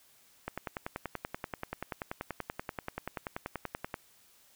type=click train; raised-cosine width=0.5 ms; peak=-20 dBFS; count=37; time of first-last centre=0.48-3.942 s; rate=10.4 Hz; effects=white hiss -63 dBFS RMS until 4.55 s